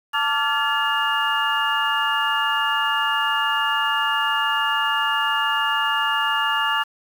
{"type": "tone cluster", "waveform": "sine", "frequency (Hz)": [887, 1160, 1387, 1714, 2832], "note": ["A5", "D6", "F6", "A6", "F7"], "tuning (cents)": [14, -22, -12, -46, 23], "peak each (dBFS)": -25, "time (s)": [0.13, 6.84], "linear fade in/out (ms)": 20, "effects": ["7-bit"]}